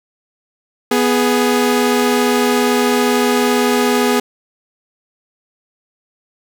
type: tone pair together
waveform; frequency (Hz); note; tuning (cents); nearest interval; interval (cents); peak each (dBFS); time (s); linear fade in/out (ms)
sawtooth; 246.9 / 416.1; B3 / G#4; 0 / +3; major sixth; 903; -11; 0.91-4.2; 5
effects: none